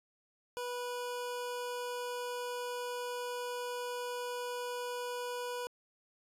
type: tone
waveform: 25% pulse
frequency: 490 Hz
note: B4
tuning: 14 cents flat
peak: -33 dBFS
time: 0.57-5.67 s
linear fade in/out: 0 ms
effects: resampled to 32000 Hz